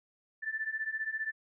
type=beating tone pair; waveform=sine; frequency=1753 / 1768 Hz; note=A6 / A6; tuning=-7 / +8 cents; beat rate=15 Hz; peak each=-37 / -35 dBFS; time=0.42-1.32 s; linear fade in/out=20 ms; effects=none